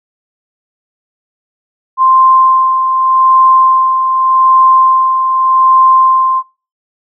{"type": "tone with tremolo", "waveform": "sine", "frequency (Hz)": 1046.5, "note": "C6", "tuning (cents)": 0, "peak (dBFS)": -3, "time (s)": [1.97, 6.43], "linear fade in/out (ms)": 50, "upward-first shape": "sine", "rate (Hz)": 0.84, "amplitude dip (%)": 50, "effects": ["noise-tail reverb RT60 0.4 s tail -26 dB re dry"]}